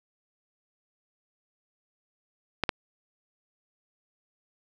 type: clicks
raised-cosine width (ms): 0.3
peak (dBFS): -8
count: 2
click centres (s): 2.637 / 2.692
effects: none